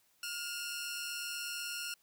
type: tone pair together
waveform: 15% pulse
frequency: 1420.3 / 2692 Hz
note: F6 / E7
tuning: +29 / +36 cents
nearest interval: major seventh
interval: 1107 cents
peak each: -34 / -34 dBFS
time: 0.23-1.94 s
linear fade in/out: 2 ms
effects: white hiss -71 dBFS RMS until 2.02 s